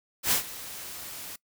white noise with ADSR envelope, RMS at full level -22 dBFS, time 0.23-1.36 s, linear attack 86 ms, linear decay 110 ms, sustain -18 dB, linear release 6 ms, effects noise-tail reverb RT60 0.1 s tail -22 dB re dry

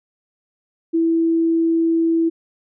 sine tone, 329.6 Hz, E4, in tune, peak -14 dBFS, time 0.93-2.3 s, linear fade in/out 20 ms, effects none

